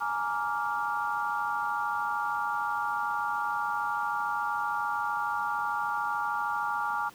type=chord; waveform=sine; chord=Bb dominant seventh; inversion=third; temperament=just; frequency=839.1 / 932.3 / 1165.4 / 1398.5 Hz; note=Ab5 / Bb5 / D6 / F6; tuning=+18 / 0 / -14 / +2 cents; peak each=-33 / -34 / -33 / -33 dBFS; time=0-7.1 s; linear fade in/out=20 ms; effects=pink hiss -53 dBFS RMS until 7.14 s + high-pass 100 Hz 12 dB/octave